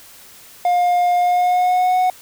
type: tone with pitch glide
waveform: triangle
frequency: 710 to 736.3 Hz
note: F5 to F#5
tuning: +28 to -9 cents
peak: -11 dBFS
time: 0.65-2.1 s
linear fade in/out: 2 ms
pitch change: +63 cents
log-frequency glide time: 1.17-1.98 s
effects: white hiss -43 dBFS RMS until 2.21 s